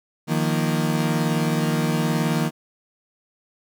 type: chord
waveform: 35% pulse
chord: Eb suspended second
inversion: none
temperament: equal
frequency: 155.56 / 174.61 / 233.1 Hz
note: Eb3 / F3 / Bb3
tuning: 0 / 0 / 0 cents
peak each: -21 / -24 / -23 dBFS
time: 0.27-2.51 s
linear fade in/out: 50 ms
effects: none